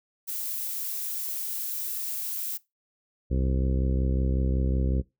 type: noise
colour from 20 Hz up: violet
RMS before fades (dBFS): -32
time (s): 0.27-2.58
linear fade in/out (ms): 20
type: harmonic tone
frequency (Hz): 65.4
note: C2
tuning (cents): 0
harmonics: 1 / 2 / 3 / 4 / 5 / 6 / 7 / 8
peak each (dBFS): -24 / -30 / -34 / -36 / -38 / -40 / -41 / -42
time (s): 3.3-5.02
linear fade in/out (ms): 20
effects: noise-tail reverb RT60 0.2 s tail -20 dB re dry